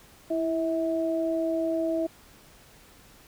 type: tone pair together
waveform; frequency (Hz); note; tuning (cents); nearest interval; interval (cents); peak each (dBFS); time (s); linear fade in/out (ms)
sine; 329.4 / 648; E4 / E5; -1 / -30; octave; 1171; -27; 0.3-2.07; 10
effects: pink hiss -54 dBFS RMS until 3.27 s